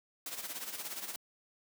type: noise with tremolo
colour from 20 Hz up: white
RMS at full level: -39 dBFS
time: 0.26-1.16 s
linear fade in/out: 2 ms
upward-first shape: sine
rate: 17 Hz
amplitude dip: 65%
effects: high-pass 200 Hz 12 dB/octave